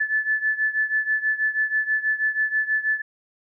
sine beating tone pair, 1737 / 1743.2 Hz, A6 / A6, -23 / -17 cents, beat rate 6.2 Hz, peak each -22 / -25 dBFS, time 0-3.02 s, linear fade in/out 10 ms, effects none

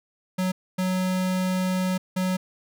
square tone bursts at uneven times, 185 Hz, F#3, in tune, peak -23 dBFS, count 3, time 0.38-0.52 / 0.78-1.98 / 2.16-2.37 s, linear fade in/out 10 ms, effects none

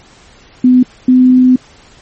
sine tone pair in turn, 251.8 / 254 Hz, B3 / B3, +34 / +49 cents, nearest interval unison, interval 15 cents, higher second, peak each -3 dBFS, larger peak neither, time 0.64-0.83 / 1.08-1.56 s, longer second, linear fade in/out 5 ms, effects pink hiss -42 dBFS RMS until 2.01 s + MP3 32 kbps

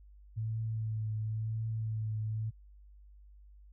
sine tone with vibrato, 110 Hz, A2, in tune, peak -32 dBFS, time 0.36-2.51 s, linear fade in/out 20 ms, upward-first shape triangle, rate 0.96 Hz, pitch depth 30 cents each way, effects added 50 Hz sine -53 dBFS peak until 3.72 s

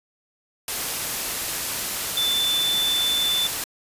sine tone in noise, 3520 Hz, A7, in tune, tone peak -20 dBFS, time 2.17-3.47 s, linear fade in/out 2 ms, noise white, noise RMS -27 dBFS, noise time 0.68-3.64 s, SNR +4 dB, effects resampled to 32000 Hz

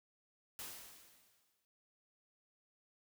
white noise with exponential decay, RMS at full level -45 dBFS, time 0.59-1.65 s, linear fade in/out 0 ms, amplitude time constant 230 ms, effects none

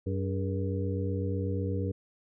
harmonic tone with a mistuned harmonic, 95.6 Hz, G2, 43 cents flat, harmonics 1 / 2 / 3 / 4 / 5, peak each -30 / -37 / -37 / -39 / -37 dBFS, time 0.06-1.92 s, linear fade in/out 10 ms, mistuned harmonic 4, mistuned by +120 cents, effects none

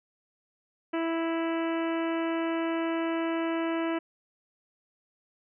harmonic tone, 329.6 Hz, E4, in tune, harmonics 1 / 2 / 3 / 4 / 5 / 6 / 7 / 8 / 9, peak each -28 / -34 / -38 / -40 / -42 / -44 / -45 / -46 / -47 dBFS, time 0.93-3.99 s, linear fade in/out 10 ms, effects none

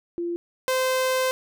sine / sawtooth tone pair in turn, 344.2 / 517.1 Hz, F4 / C5, -25 / -20 cents, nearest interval perfect fifth, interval 705 cents, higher second, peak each -25 / -17 dBFS, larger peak second, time 0.18-0.36 / 0.68-1.31 s, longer second, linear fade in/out 0 ms, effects none

